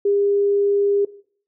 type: tone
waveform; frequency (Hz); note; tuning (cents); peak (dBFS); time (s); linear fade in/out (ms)
sine; 403.4; G4; +50; -15; 0.05-1.05; 5
effects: noise-tail reverb RT60 0.5 s tail -17 dB re dry